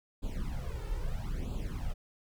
brown noise with flanger, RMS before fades -35 dBFS, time 0.22-1.94 s, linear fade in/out 20 ms, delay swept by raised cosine 0.26 to 2.26 ms, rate 0.77 Hz, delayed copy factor +0.9, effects none

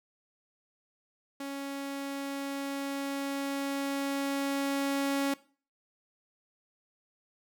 sawtooth tone with level ramp, 277.5 Hz, C#4, 2 cents sharp, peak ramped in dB -32 to -23 dBFS, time 1.4-5.34 s, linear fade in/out 5 ms, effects noise-tail reverb RT60 0.4 s tail -19 dB re dry

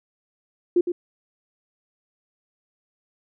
sine tone with echo, 351.5 Hz, F4, 11 cents sharp, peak -14 dBFS, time 0.76-0.81 s, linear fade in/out 5 ms, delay 110 ms, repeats 1, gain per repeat -8 dB, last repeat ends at 0.92 s, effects none

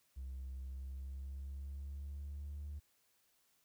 triangle tone with pitch glide, 65.41 to 73 Hz, C2 to D2, 0 to -10 cents, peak -39 dBFS, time 0.16-2.8 s, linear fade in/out 20 ms, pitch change +190 cents, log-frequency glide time 0.61-2.66 s, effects tanh soft clip ceiling -39 dBFS + white hiss -75 dBFS RMS until 3.64 s

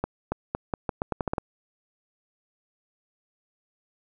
accelerating click train, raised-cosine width 1 ms, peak -12 dBFS, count 11, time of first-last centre 0.04-1.382 s, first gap 280 ms, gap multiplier 0.82, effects none

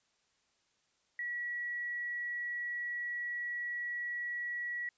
sine tone, 1930 Hz, B6, 40 cents flat, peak -35 dBFS, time 1.19-4.89 s, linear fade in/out 2 ms, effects white hiss -75 dBFS RMS until 4.97 s + resampled to 16000 Hz

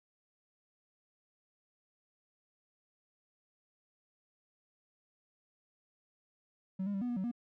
triangle tone with pitch steps, 189.2 / 202.7 / 195.1 / 245.6 / 241.2 / 188 / 239.3 Hz, F#3 / G#3 / G3 / B3 / B3 / F#3 / A#3, +39 / -42 / -8 / -9 / -41 / +28 / +46 cents, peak -30 dBFS, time 6.79-7.315 s, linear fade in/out 10 ms, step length 75 ms, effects tanh soft clip ceiling -27 dBFS

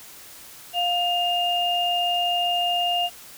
sine tone pair together, 705 / 2820 Hz, F5 / F7, +16 / +16 cents, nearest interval 2 octaves, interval 2400 cents, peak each -23 dBFS, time 0.73-3.1 s, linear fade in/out 50 ms, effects white hiss -44 dBFS RMS until 3.37 s

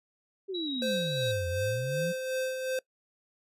sine exponential two-way sweep, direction down then up, 400 to 85 to 181 Hz, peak -32 dBFS, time 0.48-2.13 s, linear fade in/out 20 ms, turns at 1.48 s
sine tone with vibrato, 3854 Hz, B7, 43 cents flat, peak -34 dBFS, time 0.54-1.32 s, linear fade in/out 10 ms, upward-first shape square, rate 3.7 Hz, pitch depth 16 cents each way
square tone with tremolo, 519 Hz, C5, 14 cents flat, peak -29 dBFS, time 0.82-2.79 s, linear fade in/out 2 ms, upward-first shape sine, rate 2.7 Hz, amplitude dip 45%
effects noise-tail reverb RT60 0.1 s tail -23 dB re dry + resampled to 32000 Hz

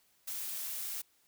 blue noise, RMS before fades -39 dBFS, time 0.27-1.02 s, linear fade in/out 10 ms, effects white hiss -70 dBFS RMS until 1.27 s

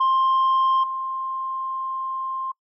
sine tone with level steps, 1055 Hz, C6, 14 cents sharp, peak -14 / -25 dBFS, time 0-2.52 s, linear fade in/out 10 ms, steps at 0.83 s, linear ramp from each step 10 ms, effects noise-tail reverb RT60 0.1 s tail -24 dB re dry + tanh soft clip ceiling -15 dBFS

